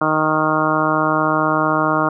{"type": "harmonic tone", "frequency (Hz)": 155.56, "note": "D#3", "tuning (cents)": 0, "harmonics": [1, 2, 3, 4, 5, 6, 7, 8, 9], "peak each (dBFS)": [-26, -21, -27, -22, -25, -25, -21, -22, -23], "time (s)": [0.01, 2.09], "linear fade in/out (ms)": 5, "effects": []}